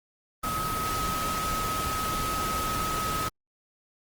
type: tone in noise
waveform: sine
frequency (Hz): 1274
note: D#6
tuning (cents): +41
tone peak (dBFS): -29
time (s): 0.43-3.29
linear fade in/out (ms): 10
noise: pink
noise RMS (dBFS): -32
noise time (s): 0.43-3.29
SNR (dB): 0
effects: Opus 24 kbps